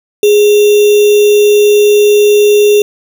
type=tone with sample-and-hold; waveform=sine; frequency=415.3 Hz; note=G#4; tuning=in tune; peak=-3 dBFS; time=0.23-2.82 s; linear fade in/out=2 ms; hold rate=3150 Hz; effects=none